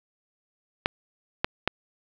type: clicks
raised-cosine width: 0.3 ms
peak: -5 dBFS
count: 3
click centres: 0.859 / 1.445 / 1.676 s
effects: low-pass 4000 Hz 12 dB/octave + 7-bit